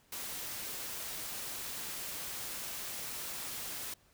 white noise, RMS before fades -41 dBFS, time 0.12-3.94 s, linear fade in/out 5 ms, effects pink hiss -67 dBFS RMS until 4.13 s

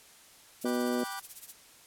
violet noise with tremolo, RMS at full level -38 dBFS, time 0.61-1.54 s, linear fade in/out 5 ms, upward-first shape triangle, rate 16 Hz, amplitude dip 100%
harmonic tone, 122.8 Hz, B2, 9 cents flat, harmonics 2 / 3 / 4 / 5, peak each -30 / -34 / -36 / -38 dBFS, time 0.64-1.04 s, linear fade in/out 5 ms
sawtooth chord, G major seventh, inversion none, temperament just, 784 / 980 / 1176 / 1470 Hz, G5 / B5 / D6 / F#6, 0 / -14 / +2 / -12 cents, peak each -37 / -40 / -37 / -39 dBFS, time 0.65-1.2 s, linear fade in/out 10 ms
effects white hiss -56 dBFS RMS until 1.86 s + low-pass 12000 Hz 12 dB/octave

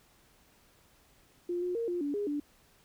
sine tone with pitch steps, 350.8 / 358.3 / 463 / 351.7 / 287.4 / 410.1 / 291.7 Hz, F4 / F4 / A#4 / F4 / D4 / G#4 / D4, +8 / +44 / -12 / +12 / -37 / -22 / -12 cents, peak -30 dBFS, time 1.49-2.4 s, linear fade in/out 5 ms, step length 130 ms, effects pink hiss -64 dBFS RMS until 2.84 s

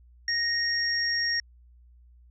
sine tone pair together, 1864.7 / 5565 Hz, A#6 / F8, 0 / -7 cents, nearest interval octave + perfect fifth, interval 1893 cents, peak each -27 dBFS, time 0.28-1.4 s, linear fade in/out 2 ms, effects added 60 Hz sine -52 dBFS peak until 2.3 s

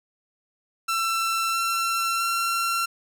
sawtooth tone with pitch steps, 1341 / 1351.9 / 1362.9 Hz, E6 / E6 / F6, +29 / +43 / -43 cents, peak -19 dBFS, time 0.88-2.86 s, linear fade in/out 10 ms, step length 660 ms, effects none

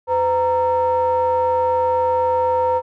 triangle ring-modulated tone, 210 Hz, G#3, 19 cents sharp, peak -10 dBFS, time 0.07-2.82 s, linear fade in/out 50 ms, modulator 718 Hz, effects none

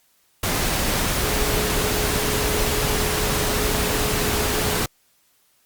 sine tone in noise, 422.4 Hz, G#4, 29 cents sharp, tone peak -28 dBFS, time 1.23-4.82 s, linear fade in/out 5 ms, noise pink, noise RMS -22 dBFS, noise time 0.43-4.86 s, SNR -9 dB, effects white hiss -62 dBFS RMS until 5.65 s + Opus 48 kbps

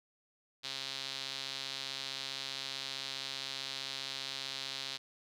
sawtooth tone with band-pass filter, 135.3 Hz, C#3, 42 cents flat, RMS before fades -41 dBFS, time 0.63-4.98 s, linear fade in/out 20 ms, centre 4000 Hz, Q 3.1, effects none

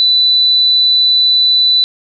sine tone, 3984 Hz, B7, 14 cents sharp, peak -7 dBFS, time 0-1.84 s, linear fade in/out 0 ms, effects none

